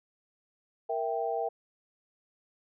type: chord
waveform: sine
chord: E diminished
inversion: second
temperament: equal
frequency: 466.2 / 659.3 / 784 Hz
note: Bb4 / E5 / G5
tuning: 0 / 0 / 0 cents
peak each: -33 dBFS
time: 0.89-1.49 s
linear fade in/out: 10 ms
effects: none